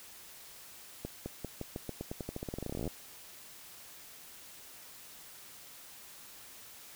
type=accelerating click train; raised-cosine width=2 ms; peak=-24 dBFS; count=28; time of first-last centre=1.05-2.877 s; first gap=210 ms; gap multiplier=0.89; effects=white hiss -52 dBFS RMS until 6.95 s